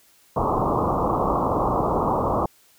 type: low-pass noise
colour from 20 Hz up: white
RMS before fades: -22 dBFS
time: 0.36-2.46 s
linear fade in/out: 5 ms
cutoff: 1200 Hz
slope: 96 dB/octave
effects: white hiss -57 dBFS RMS until 2.78 s